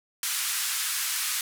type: band-pass noise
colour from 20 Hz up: white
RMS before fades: -29 dBFS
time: 0.23-1.41 s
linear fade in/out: 2 ms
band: 1200 to 13000 Hz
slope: 24 dB/octave
effects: none